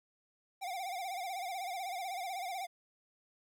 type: tone with vibrato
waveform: square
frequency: 740 Hz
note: F#5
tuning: in tune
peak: -38 dBFS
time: 0.61-2.67 s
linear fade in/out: 20 ms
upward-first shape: sine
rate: 16 Hz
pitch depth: 110 cents each way
effects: 12-bit